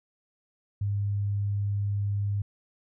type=tone; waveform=sine; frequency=101.3 Hz; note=G#2; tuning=43 cents flat; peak=-25 dBFS; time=0.81-2.42 s; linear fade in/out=5 ms; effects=none